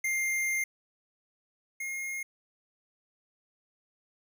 square tone pair in turn, 2108 / 2141 Hz, C7 / C7, +12 / +39 cents, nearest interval unison, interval 27 cents, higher second, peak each -28 / -34 dBFS, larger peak first, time 0.04-0.64 / 1.8-2.23 s, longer first, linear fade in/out 5 ms, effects none

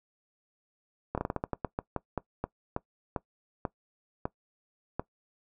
slowing click train, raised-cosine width 1 ms, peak -16 dBFS, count 18, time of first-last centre 1.15-4.996 s, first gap 27 ms, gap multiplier 1.23, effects noise-tail reverb RT60 0.1 s tail -20 dB re dry

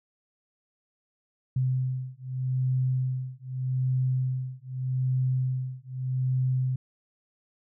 sine beating tone pair, 128.6 / 129.42 Hz, C3 / C3, -30 / -19 cents, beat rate 0.82 Hz, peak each -28 dBFS, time 1.56-6.76 s, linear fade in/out 5 ms, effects none

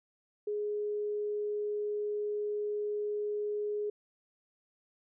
sine tone, 417.1 Hz, G#4, 7 cents sharp, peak -31 dBFS, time 0.47-3.9 s, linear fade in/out 5 ms, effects none

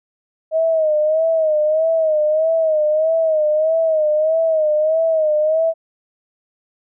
sine tone with vibrato, 629 Hz, D#5, 19 cents sharp, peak -13 dBFS, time 0.51-5.74 s, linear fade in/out 50 ms, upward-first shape sine, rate 1.6 Hz, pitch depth 69 cents each way, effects none

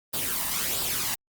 white noise with flanger, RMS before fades -28 dBFS, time 0.13-1.15 s, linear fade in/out 10 ms, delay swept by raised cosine 0.23 to 1.05 ms, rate 1.5 Hz, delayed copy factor +0.55, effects Opus 32 kbps

